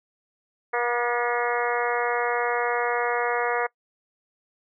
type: harmonic tone with a mistuned harmonic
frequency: 240 Hz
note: B3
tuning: 49 cents flat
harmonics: 2 / 3 / 4 / 5 / 6 / 7 / 8 / 9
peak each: -27 / -29 / -30 / -31 / -32 / -32 / -33 / -34 dBFS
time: 0.73-3.67 s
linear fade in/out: 10 ms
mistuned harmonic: 7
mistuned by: +24 cents
effects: noise-tail reverb RT60 0.1 s tail -24 dB re dry